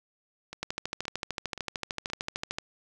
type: two click trains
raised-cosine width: 0.2 ms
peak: -14 / -22 dBFS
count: 27 / 4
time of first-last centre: 0.63-2.585 / 0.53-2.101 s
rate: 13.3 / 1.91 Hz
effects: none